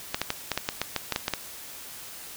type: clicks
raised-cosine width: 0.2 ms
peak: -8 dBFS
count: 12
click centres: 0.145 / 0.216 / 0.304 / 0.517 / 0.576 / 0.689 / 0.816 / 0.963 / 1.123 / 1.161 / 1.281 / 1.337 s
effects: white hiss -42 dBFS RMS until 2.36 s